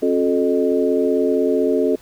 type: tone cluster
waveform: sine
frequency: 268.4 / 358.7 / 434.4 / 613 Hz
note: C4 / F4 / A4 / D#5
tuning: +44 / +46 / -22 / -26 cents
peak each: -20 / -21 / -18 / -24 dBFS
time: 0.02-1.96 s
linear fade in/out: 10 ms
effects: pink hiss -48 dBFS RMS until 2.01 s